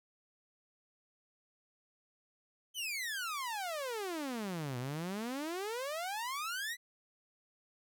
sawtooth exponential two-way sweep, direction down then up, 3145 to 119.7 to 2018 Hz, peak -33 dBFS, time 2.74-6.77 s, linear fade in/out 50 ms, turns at 4.78 s, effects none

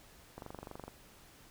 click train, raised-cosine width 1 ms, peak -30 dBFS, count 13, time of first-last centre 0.38-0.88 s, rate 24 Hz, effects pink hiss -59 dBFS RMS until 1.5 s

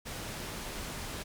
pink low-pass noise, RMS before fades -40 dBFS, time 0.05-1.24 s, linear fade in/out 20 ms, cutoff 12000 Hz, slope 12 dB/octave, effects none

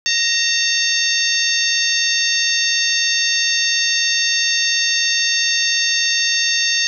harmonic tone with a mistuned harmonic, 907 Hz, A#5, 48 cents flat, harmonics 2 / 3 / 4 / 5 / 6 / 7, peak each -22 / -22 / -22 / -22 / -22 / -22 dBFS, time 0.06-6.87 s, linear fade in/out 0 ms, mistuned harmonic 2, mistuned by +46 cents, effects none

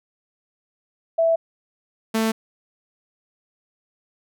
sine / sawtooth tone pair in turn, 659.3 / 222.3 Hz, E5 / A3, 0 / +18 cents, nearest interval octave + perfect fifth, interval 1882 cents, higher first, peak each -15 dBFS, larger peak neither, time 1.18-1.36 / 2.14-2.32 s, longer neither, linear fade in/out 10 ms, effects none

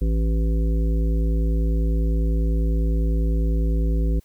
harmonic tone, 55 Hz, A1, in tune, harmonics 1 / 3 / 5 / 7 / 9, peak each -18 / -28 / -32 / -35 / -37 dBFS, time 0.01-4.2 s, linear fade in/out 10 ms, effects white hiss -61 dBFS RMS until 4.24 s

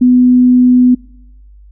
sine tone, 249.5 Hz, B3, 18 cents sharp, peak -4 dBFS, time 0.01-0.95 s, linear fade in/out 10 ms, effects noise-tail reverb RT60 0.9 s tail -26 dB re dry + added 50 Hz sine -36 dBFS peak until 1.71 s

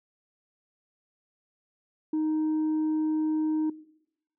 sine tone, 311.1 Hz, D#4, in tune, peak -22 dBFS, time 2.13-3.7 s, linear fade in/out 5 ms, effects noise-tail reverb RT60 0.8 s tail -20 dB re dry + tanh soft clip ceiling -23 dBFS

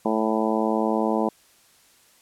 harmonic tone, 110 Hz, A2, in tune, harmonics 2 / 3 / 4 / 5 / 6 / 7 / 8 / 9, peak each -25 / -27 / -28 / -29 / -30 / -30 / -31 / -32 dBFS, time 0.05-1.29 s, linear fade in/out 5 ms, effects white hiss -57 dBFS RMS until 2.21 s + low-pass 12000 Hz 12 dB/octave

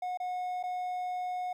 triangle tone with dropouts, 727 Hz, F#5, 31 cents flat, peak -30 dBFS, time 0.02-1.53 s, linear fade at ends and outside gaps 5 ms, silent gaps 0.174-0.2 / 0.629-0.636 s, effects 12-bit

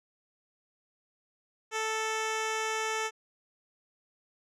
10% pulse tone with low-pass filter, 440 Hz, A4, in tune, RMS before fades -32 dBFS, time 1.71-3.11 s, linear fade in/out 50 ms, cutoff 7100 Hz, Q 1.2, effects none

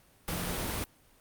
sine tone in noise, 174.61 Hz, F3, in tune, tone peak -38 dBFS, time 0.3-0.56 s, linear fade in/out 0 ms, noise pink, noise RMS -34 dBFS, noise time 0.28-0.84 s, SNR -7 dB, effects pink hiss -62 dBFS RMS until 1.2 s + Opus 32 kbps

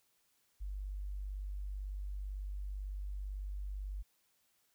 sine tone, 49 Hz, G1, in tune, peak -38 dBFS, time 0.6-4.03 s, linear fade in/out 20 ms, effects white hiss -75 dBFS RMS until 4.74 s

